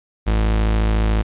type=tone; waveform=40% pulse; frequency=54 Hz; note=A1; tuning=32 cents flat; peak=-14 dBFS; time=0.26-1.23 s; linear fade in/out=20 ms; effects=resampled to 8000 Hz + 9-bit